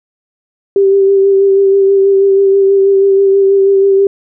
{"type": "tone with vibrato", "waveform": "sine", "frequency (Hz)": 392, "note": "G4", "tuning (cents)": 0, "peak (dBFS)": -5, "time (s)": [0.76, 4.07], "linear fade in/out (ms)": 2, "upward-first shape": "sine", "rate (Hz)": 6.2, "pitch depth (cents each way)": 21, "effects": []}